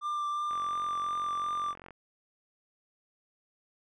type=tone with vibrato; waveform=triangle; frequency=1186 Hz; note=D6; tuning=17 cents sharp; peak=-28 dBFS; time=0.01-1.75 s; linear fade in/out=50 ms; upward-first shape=triangle; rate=2.8 Hz; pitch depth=15 cents each way
type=click train; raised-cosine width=0.5 ms; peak=-32 dBFS; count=64; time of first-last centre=0.51-1.907 s; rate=45.1 Hz
effects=resampled to 24000 Hz